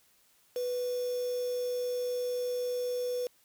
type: tone with quantisation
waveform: sine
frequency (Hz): 493.9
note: B4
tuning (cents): 0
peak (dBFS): -30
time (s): 0.56-3.27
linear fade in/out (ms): 2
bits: 7
effects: white hiss -66 dBFS RMS until 3.44 s